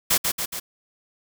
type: noise with echo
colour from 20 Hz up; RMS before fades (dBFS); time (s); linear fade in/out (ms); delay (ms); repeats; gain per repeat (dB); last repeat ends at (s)
white; -19; 0.1-0.18; 10; 140; 3; -4; 0.6
effects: none